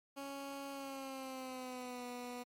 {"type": "tone with pitch glide", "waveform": "15% pulse", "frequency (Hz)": [277.2, 245.5], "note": ["C#4", "B3"], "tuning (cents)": [0, -10], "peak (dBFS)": -37, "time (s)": [0.16, 2.44], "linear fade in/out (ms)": 20, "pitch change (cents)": -210, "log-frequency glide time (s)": [0.71, 2.05], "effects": ["MP3 64 kbps"]}